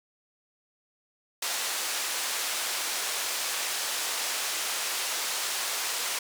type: band-pass noise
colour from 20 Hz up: white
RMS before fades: -31 dBFS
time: 1.42-6.19 s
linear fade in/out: 5 ms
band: 540 to 8600 Hz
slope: 12 dB/octave
effects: none